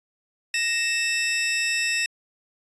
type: tone pair together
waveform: sawtooth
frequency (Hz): 1864.6 / 2637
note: A#6 / E7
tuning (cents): 0 / 0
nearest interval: tritone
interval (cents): 600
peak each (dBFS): -23 / -20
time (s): 0.54-2.06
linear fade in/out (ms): 2
effects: resampled to 22050 Hz